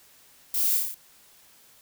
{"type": "noise with echo", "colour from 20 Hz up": "violet", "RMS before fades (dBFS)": -27, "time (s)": [0.54, 0.77], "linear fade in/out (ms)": 2, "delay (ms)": 29, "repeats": 6, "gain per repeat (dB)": -2, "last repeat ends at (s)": 0.944, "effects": ["white hiss -56 dBFS RMS until 1.81 s"]}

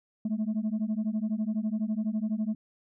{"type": "beating tone pair", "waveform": "sine", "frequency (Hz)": [210.2, 222.2], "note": ["G#3", "A3"], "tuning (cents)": [21, 17], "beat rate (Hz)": 12, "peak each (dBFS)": -28, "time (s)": [0.25, 2.55], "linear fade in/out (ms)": 5, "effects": ["tanh soft clip ceiling -24 dBFS"]}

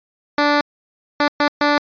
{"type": "tone bursts at uneven times", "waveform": "10% pulse", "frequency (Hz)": 292, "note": "D4", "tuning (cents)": -10, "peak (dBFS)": -5, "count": 4, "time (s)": [[0.38, 0.61], [1.2, 1.28], [1.4, 1.48], [1.61, 1.78]], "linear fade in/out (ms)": 2, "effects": ["resampled to 11025 Hz"]}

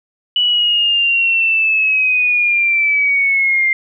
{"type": "linear sweep", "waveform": "sine", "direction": "down", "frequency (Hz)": [2960, 2095], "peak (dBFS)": -11, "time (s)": [0.36, 3.73], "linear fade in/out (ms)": 2, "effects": []}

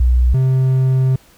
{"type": "tone pair in turn", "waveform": ["sine", "triangle"], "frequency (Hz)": [61.74, 130.82], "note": ["B1", "C3"], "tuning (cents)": [0, 0], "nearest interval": "octave + minor second", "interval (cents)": 1300, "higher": "second", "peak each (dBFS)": -9, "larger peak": "neither", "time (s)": [[0, 0.34], [0.34, 1.16]], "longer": "second", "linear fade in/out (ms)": 5, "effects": ["pink hiss -49 dBFS RMS until 1.37 s"]}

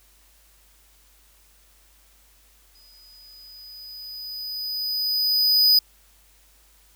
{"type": "tone with exponential growth", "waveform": "square", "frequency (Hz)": 4978, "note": "D#8", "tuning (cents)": 0, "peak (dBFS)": -13, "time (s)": [2.75, 5.79], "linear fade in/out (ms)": 5, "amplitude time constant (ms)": 660, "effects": ["added 50 Hz sine -58 dBFS peak until 6.95 s", "white hiss -58 dBFS RMS until 6.95 s"]}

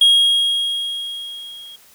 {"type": "tone with level ramp", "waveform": "triangle", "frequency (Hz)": 3276, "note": "G#7", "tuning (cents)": -24, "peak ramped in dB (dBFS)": [-6, -34], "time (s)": [0.01, 1.76], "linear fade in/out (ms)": 5, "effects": ["white hiss -49 dBFS RMS until 1.94 s"]}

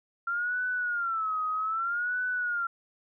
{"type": "tone with vibrato", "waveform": "sine", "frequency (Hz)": 1371, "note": "F6", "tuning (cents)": -32, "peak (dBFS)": -27, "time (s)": [0.27, 2.67], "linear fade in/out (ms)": 5, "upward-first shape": "sine", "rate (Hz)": 0.63, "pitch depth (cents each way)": 150, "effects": []}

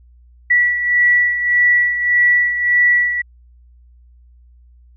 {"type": "beating tone pair", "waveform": "sine", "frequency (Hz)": [1949, 1950.7], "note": ["B6", "B6"], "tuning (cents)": [-23, -22], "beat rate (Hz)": 1.7, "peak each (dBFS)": [-12, -19], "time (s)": [0.5, 3.22], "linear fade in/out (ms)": 10, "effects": ["added 60 Hz sine -44 dBFS peak until 4.96 s"]}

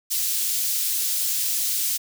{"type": "high-pass noise", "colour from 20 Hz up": "white", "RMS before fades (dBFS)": -24, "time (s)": [0.1, 1.98], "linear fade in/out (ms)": 20, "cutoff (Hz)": 4100, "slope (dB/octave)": 12, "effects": []}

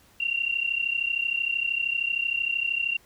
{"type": "tone pair together", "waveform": "sine", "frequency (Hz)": [2744, 2777], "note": ["F7", "F7"], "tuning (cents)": [-31, -10], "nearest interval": "unison", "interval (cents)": 21, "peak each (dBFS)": -27, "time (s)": [0.2, 2.97], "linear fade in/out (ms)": 5, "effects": ["pink hiss -58 dBFS RMS until 3.05 s"]}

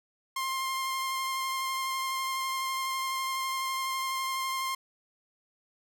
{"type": "tone with vibrato", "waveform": "sawtooth", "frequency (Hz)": 1058, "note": "C6", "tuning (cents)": 19, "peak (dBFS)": -26, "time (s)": [0.36, 4.75], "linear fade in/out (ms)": 5, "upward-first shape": "sine", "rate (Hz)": 12, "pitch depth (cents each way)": 12, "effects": []}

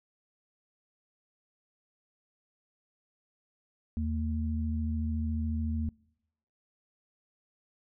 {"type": "tone pair together", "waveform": "sine", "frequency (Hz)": [80.19, 226.8], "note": ["E2", "A#3"], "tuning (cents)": [-47, -47], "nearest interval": "octave + tritone", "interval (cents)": 1800, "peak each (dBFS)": [-30, -33], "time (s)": [3.97, 5.89], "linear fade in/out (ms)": 0, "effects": ["noise-tail reverb RT60 0.8 s tail -25 dB re dry"]}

